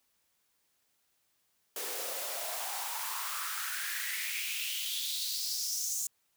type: noise with high-pass filter sweep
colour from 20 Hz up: white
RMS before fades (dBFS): -36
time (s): 1.76-6.07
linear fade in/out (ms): 2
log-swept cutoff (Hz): 410 to 7000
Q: 4.5
effects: white hiss -75 dBFS RMS until 6.36 s